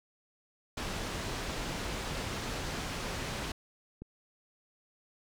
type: low-pass noise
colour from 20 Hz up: pink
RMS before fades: -37 dBFS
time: 0.77-3.52 s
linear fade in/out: 5 ms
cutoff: 6500 Hz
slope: 12 dB/octave
type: click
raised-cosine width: 3 ms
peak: -30 dBFS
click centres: 4.02 s
effects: none